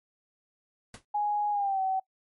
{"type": "noise with exponential decay", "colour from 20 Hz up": "pink", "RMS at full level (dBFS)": -40, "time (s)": [0.94, 1.05], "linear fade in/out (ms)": 2, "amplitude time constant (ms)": 22}
{"type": "tone with pitch glide", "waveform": "sine", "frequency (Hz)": [830.6, 761.7], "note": ["G#5", "G5"], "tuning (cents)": [0, -50], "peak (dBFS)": -25, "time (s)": [1.14, 2], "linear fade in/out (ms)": 10, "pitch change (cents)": -150, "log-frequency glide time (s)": [1.51, 1.81]}
{"effects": ["noise-tail reverb RT60 0.1 s tail -23 dB re dry", "MP3 48 kbps"]}